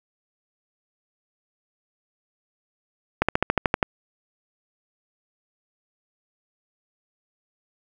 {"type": "slowing click train", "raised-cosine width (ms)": 0.5, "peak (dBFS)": -3, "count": 9, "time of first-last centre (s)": [3.22, 3.828], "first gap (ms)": 66, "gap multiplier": 1.04, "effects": ["7-bit"]}